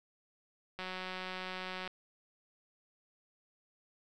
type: click train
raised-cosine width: 0.3 ms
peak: -25 dBFS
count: 202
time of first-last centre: 0.79-1.876 s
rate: 185 Hz
effects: none